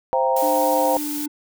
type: chord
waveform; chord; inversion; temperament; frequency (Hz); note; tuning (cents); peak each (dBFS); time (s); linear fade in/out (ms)
sine; C dominant seventh; none; equal with one note detuned; 523.3 / 674.7 / 784 / 932.3; C5 / E5 / G5 / Bb5; 0 / +40 / 0 / 0; -20 / -25 / -23 / -22; 0.13-0.97; 0
type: noise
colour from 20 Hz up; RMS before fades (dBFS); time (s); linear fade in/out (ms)
blue; -30; 0.36-1.26; 5
type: tone with pitch glide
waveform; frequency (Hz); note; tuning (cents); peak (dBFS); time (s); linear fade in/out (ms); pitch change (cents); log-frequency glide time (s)
triangle; 300 to 295; D4 to D4; +37 to +8; -24; 0.42-1.28; 10; -29; 0.82-1.12
effects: none